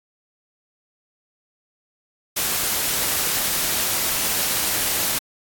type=noise; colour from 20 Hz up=white; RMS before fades=-22 dBFS; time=2.36-5.19 s; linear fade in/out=10 ms; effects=AAC 64 kbps